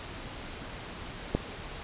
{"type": "click", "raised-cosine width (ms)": 2, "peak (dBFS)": -11, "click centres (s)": 1.35, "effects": ["pink hiss -41 dBFS RMS until 1.83 s", "resampled to 8000 Hz"]}